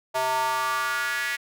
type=tone with high-pass filter sweep; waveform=square; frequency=129.6 Hz; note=C3; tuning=16 cents flat; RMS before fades=-26 dBFS; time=0.14-1.37 s; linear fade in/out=20 ms; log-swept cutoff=740 to 1900 Hz; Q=4; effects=none